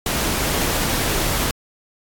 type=noise; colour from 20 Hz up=pink; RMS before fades=-21 dBFS; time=0.06-1.51 s; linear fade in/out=2 ms; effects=AAC 64 kbps